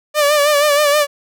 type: tone with vibrato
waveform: sawtooth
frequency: 587.3 Hz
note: D5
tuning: in tune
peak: -7 dBFS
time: 0.14-1.07 s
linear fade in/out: 50 ms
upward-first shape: sine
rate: 6.3 Hz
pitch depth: 56 cents each way
effects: none